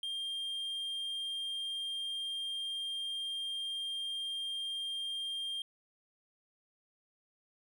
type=tone; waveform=triangle; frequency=3199 Hz; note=G7; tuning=34 cents sharp; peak=-34 dBFS; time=0.03-5.62 s; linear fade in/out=2 ms; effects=none